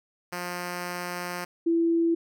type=tone pair in turn; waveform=5% pulse / sine; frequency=177.2 / 333.9 Hz; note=F3 / E4; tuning=+25 / +22 cents; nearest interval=major seventh; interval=1097 cents; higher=second; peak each=-20 dBFS; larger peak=neither; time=0.32-1.45 / 1.66-2.15 s; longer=first; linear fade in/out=10 ms; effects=none